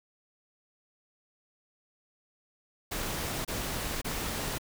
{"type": "noise bursts", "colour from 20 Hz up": "pink", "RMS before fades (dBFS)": -34, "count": 3, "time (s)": [2.91, 4.584], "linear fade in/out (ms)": 10, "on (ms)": 540, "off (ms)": 27, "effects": []}